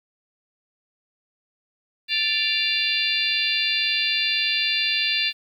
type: harmonic tone with a mistuned harmonic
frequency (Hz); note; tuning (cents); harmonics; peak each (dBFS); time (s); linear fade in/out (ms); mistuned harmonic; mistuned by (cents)
587.3; D5; 0; 3 / 4 / 5 / 6 / 7 / 8; -31 / -29 / -24 / -26 / -28 / -29; 2.08-5.33; 50; 5; -96
effects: 9-bit

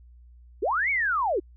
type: linear two-way sweep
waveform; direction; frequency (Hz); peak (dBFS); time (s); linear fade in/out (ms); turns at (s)
sine; up then down; 314.9 to 2283 to 314.9; -22; 0.62-1.4; 10; 0.9
effects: added 60 Hz sine -48 dBFS peak until 1.56 s

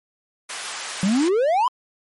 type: high-pass noise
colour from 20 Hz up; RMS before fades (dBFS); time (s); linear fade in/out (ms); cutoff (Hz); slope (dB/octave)
pink; -31; 0.49-1.29; 10; 960; 12
type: exponential sweep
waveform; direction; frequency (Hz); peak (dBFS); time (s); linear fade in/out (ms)
triangle; up; 179.6 to 1046.5; -14; 1.03-1.68; 2
effects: MP3 48 kbps

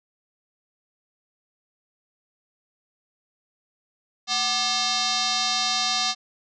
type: tone with frequency modulation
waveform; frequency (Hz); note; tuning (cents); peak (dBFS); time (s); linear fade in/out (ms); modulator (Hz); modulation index
sine; 220; A3; 0; -21; 4.27-6.15; 50; 969; 5.7
effects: none

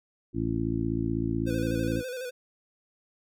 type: harmonic tone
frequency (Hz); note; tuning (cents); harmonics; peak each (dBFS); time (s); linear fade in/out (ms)
56; A1; +31; 1 / 2 / 3 / 4 / 5 / 6; -36 / -32 / -35 / -35 / -31 / -32; 0.33-2.03; 50
type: tone with vibrato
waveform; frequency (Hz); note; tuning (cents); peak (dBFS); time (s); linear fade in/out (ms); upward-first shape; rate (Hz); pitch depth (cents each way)
square; 505; B4; +39; -34; 1.46-2.31; 20; square; 12; 47
effects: none

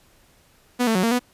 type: tone with pitch steps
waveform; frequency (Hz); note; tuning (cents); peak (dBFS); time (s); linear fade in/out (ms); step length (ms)
sawtooth; 246.5 / 223.8 / 184.4 / 230 / 246.5; B3 / A3 / F#3 / A#3 / B3; -3 / +30 / -6 / -23 / -3; -14; 0.79-1.195; 20; 81
effects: pink hiss -57 dBFS RMS until 1.33 s + resampled to 32000 Hz

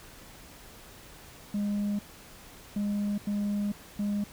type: tone bursts at uneven times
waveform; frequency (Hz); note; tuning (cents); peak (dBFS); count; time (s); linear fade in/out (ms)
sine; 204.8; G#3; -24; -24; 4; 1.54-1.99 / 2.76-3.18 / 3.27-3.72 / 3.99-4.24; 5
effects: tanh soft clip ceiling -26 dBFS + pink hiss -50 dBFS RMS until 4.32 s

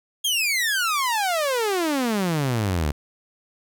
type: exponential sweep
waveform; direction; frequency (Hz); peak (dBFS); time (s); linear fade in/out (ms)
sawtooth; down; 3322 to 69.3; -17; 0.24-2.92; 10
effects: none

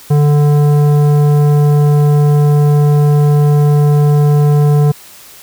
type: tone with tanh clipping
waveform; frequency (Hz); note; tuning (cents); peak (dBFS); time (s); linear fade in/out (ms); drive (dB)
sine; 146.83; D3; 0; -8; 0.1-4.92; 10; 13
effects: white hiss -37 dBFS RMS until 5.42 s

